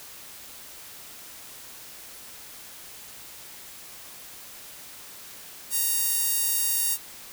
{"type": "tone with high-pass filter", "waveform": "sawtooth", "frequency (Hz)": 932.3, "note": "A#5", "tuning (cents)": 0, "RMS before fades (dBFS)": -25, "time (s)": [5.7, 6.98], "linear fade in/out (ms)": 50, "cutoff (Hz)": 9700, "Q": 0.68, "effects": ["white hiss -44 dBFS RMS until 7.32 s"]}